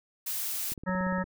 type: noise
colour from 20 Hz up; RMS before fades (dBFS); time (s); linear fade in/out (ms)
blue; -33; 0.26-0.74; 10
type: click train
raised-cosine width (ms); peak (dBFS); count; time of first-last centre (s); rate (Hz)
3; -30; 10; 0.72-1.24; 17.3
type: harmonic tone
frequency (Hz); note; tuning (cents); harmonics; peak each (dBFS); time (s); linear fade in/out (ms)
185; F#3; 0; 1 / 3 / 5 / 7 / 9 / 10; -29 / -34 / -36 / -37 / -39 / -39; 0.86-1.24; 20
effects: none